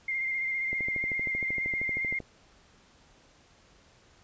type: tone with vibrato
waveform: sine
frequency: 2109 Hz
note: C7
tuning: 13 cents sharp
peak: -28 dBFS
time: 0.08-2.19 s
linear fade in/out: 5 ms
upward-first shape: square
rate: 15 Hz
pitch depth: 21 cents each way
type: click train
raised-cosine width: 2 ms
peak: -26 dBFS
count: 20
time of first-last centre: 0.73-2.203 s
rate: 12.9 Hz
effects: pink hiss -60 dBFS RMS until 4.23 s + resampled to 16000 Hz